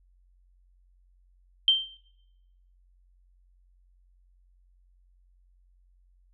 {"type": "tone with exponential decay", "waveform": "sine", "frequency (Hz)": 3136, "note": "G7", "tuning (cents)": 0, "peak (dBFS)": -14, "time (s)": [1.68, 1.97], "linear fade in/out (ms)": 1, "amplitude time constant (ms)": 61, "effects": ["noise-tail reverb RT60 1.0 s tail -25 dB re dry", "added 45 Hz sine -59 dBFS peak until 6.33 s"]}